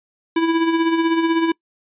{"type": "tone with tremolo", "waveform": "square", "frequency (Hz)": 329.6, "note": "E4", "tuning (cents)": 0, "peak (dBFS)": -14, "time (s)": [0.36, 1.52], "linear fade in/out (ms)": 5, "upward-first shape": "sine", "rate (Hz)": 16, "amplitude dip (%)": 50, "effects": ["noise-tail reverb RT60 0.1 s tail -25 dB re dry", "resampled to 8000 Hz"]}